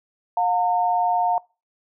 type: tone pair together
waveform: sine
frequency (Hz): 713.6 / 910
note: F5 / A#5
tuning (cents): +37 / -42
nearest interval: major third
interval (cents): 421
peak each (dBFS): -20 / -21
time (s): 0.37-1.38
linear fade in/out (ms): 2
effects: noise-tail reverb RT60 0.3 s tail -24 dB re dry